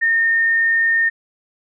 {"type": "tone", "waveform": "sine", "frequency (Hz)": 1827, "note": "A#6", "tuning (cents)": -35, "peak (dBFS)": -13, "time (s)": [0.01, 1.1], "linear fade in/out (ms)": 20, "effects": []}